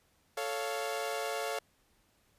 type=chord; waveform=sawtooth; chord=A augmented; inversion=none; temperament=equal with one note detuned; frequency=440 / 556.9 / 698.5 Hz; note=A4 / C#5 / E#5; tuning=0 / +8 / 0 cents; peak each=-34 dBFS; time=0.37-1.59 s; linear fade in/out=5 ms; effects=pink hiss -70 dBFS RMS until 2.38 s + resampled to 32000 Hz